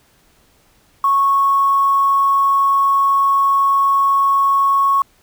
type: tone with quantisation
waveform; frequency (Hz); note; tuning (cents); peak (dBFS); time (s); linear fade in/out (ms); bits
sine; 1103; C#6; -9; -11; 1.04-5.02; 2; 6
effects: pink hiss -55 dBFS RMS until 5.22 s